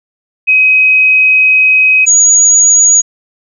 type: tone pair in turn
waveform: sine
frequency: 2530 / 6754 Hz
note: D#7 / G#8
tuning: +28 / +28 cents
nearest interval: octave + perfect fourth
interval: 1700 cents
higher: second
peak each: -4 / -3 dBFS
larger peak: second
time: 0.47-2.06 / 2.06-3.02 s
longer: first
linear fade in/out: 20 ms
effects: none